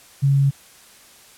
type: tone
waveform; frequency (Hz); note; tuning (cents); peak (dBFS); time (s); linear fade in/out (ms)
sine; 138.59; C#3; 0; -13; 0.22-0.51; 20
effects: white hiss -48 dBFS RMS until 1.37 s + low-pass 12000 Hz 12 dB/octave